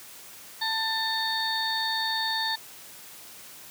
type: harmonic tone with a mistuned harmonic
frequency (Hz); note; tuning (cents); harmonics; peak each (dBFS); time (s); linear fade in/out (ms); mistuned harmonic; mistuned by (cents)
890; A5; +20; 1 / 2 / 4 / 5; -31 / -31 / -31 / -31; 0.61-2.56; 10; 4; +52
effects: white hiss -46 dBFS RMS until 3.7 s + high-pass 80 Hz 12 dB/octave